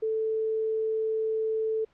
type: tone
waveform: sine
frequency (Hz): 440.3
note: A4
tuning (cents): +1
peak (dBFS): -25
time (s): 0.02-1.85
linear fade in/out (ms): 10
effects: pink hiss -65 dBFS RMS until 1.93 s + low-pass 3000 Hz 12 dB/octave